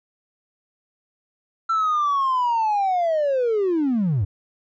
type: linear sweep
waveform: triangle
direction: down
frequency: 1347 to 87.31 Hz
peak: -15 dBFS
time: 1.69-4.25 s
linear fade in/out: 10 ms
effects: tanh soft clip ceiling -14 dBFS + resampled to 16000 Hz